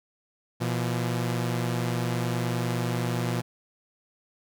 sawtooth tone pair together, 120.35 / 170.2 Hz, B2 / F3, -44 / -44 cents, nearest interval tritone, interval 600 cents, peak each -23 / -27 dBFS, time 0.6-3.42 s, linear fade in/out 20 ms, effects none

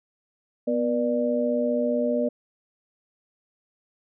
sine tone cluster, 246.1 / 478.7 / 594 Hz, B3 / A#4 / D5, -6 / +46 / +20 cents, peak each -25 / -27 / -25 dBFS, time 0.67-2.29 s, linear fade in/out 10 ms, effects none

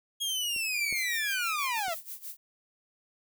sawtooth linear sweep, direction down, 3300 to 623 Hz, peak -26 dBFS, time 0.2-1.95 s, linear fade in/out 20 ms
clicks, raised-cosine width 2 ms, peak -36 / -30 / -35 dBFS, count 3, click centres 0.563 / 0.926 / 1.882 s
sine tone with pitch glide, 2337 to 2408 Hz, D7 to D7, -9 to +43 cents, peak -34 dBFS, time 0.74-1.8 s, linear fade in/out 5 ms, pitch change +52 cents, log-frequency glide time 1.1-1.36 s
violet noise with tremolo, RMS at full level -39 dBFS, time 0.95-2.37 s, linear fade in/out 10 ms, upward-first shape sine, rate 6.2 Hz, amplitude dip 85%
effects none

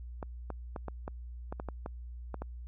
clicks, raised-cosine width 1 ms, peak -24 dBFS, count 11, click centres 0.228 / 0.503 / 0.762 / 0.883 / 1.079 / 1.525 / 1.599 / 1.687 / 1.861 / 2.343 / 2.42 s, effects added 60 Hz sine -41 dBFS peak until 2.67 s

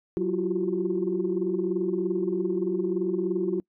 sine tone cluster, 186.8 / 339.7 / 357.2 / 380.4 Hz, F#3 / F4 / F4 / F#4, +17 / -48 / +39 / +48 cents, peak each -30 / -28 / -29 / -29 dBFS, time 0.17-3.6 s, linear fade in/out 0 ms, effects noise-tail reverb RT60 0.1 s tail -26 dB re dry + tanh soft clip ceiling -15 dBFS

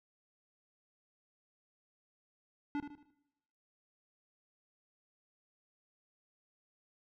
square tone with echo, 289.8 Hz, D4, 23 cents flat, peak -34 dBFS, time 2.75-2.8 s, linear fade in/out 0 ms, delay 76 ms, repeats 4, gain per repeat -8 dB, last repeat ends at 3.104 s, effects noise-tail reverb RT60 1.0 s tail -21 dB re dry + low-pass 2000 Hz 12 dB/octave

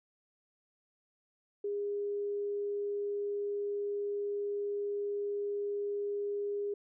sine tone, 407.7 Hz, G#4, 32 cents flat, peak -32 dBFS, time 1.64-6.74 s, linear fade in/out 5 ms, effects none

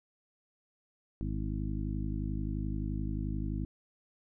harmonic tone with a mistuned harmonic, 51.5 Hz, G#1, 14 cents flat, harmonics 1 / 2 / 3 / 4 / 5 / 6, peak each -35 / -38 / -40 / -41 / -42 / -43 dBFS, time 1.21-3.65 s, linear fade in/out 0 ms, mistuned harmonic 6, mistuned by +53 cents, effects none

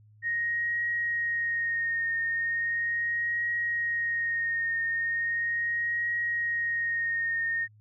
sine tone with vibrato, 1864.7 Hz, A#6, in tune, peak -26 dBFS, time 0.22-7.68 s, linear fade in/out 50 ms, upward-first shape triangle, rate 0.38 Hz, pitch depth 26 cents each way, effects added 106 Hz sine -54 dBFS peak until 7.8 s

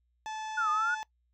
harmonic tone, 869 Hz, A5, 22 cents flat, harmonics 1 / 2 / 3 / 4 / 5 / 6 / 7 / 8 / 9, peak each -36 / -45 / -50 / -50 / -61 / -57 / -53 / -59 / -66 dBFS, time 0.26-1.03 s, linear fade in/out 0 ms
sine exponential two-way sweep, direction down then up, 1480 to 1210 to 1480 Hz, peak -26 dBFS, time 0.57-0.95 s, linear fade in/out 10 ms, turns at 0.7 s
effects noise-tail reverb RT60 0.1 s tail -21 dB re dry + added 60 Hz sine -70 dBFS peak until 1.33 s

